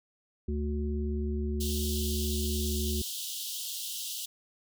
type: harmonic tone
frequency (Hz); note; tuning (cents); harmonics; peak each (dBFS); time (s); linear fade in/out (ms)
73.42; D2; 0; 1 / 3 / 5; -30 / -35 / -37; 0.48-3.02; 5
type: high-pass noise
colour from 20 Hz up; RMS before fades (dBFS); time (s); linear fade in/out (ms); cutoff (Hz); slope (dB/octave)
pink; -37; 1.6-4.26; 10; 2900; 96
effects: none